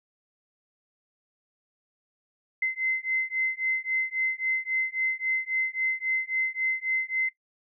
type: beating tone pair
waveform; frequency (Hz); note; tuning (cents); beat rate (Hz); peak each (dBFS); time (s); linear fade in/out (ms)
sine; 2060 / 2063.7; C7 / C7; -28 / -24; 3.7; -28; 2.62-7.29; 5
effects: noise-tail reverb RT60 0.1 s tail -18 dB re dry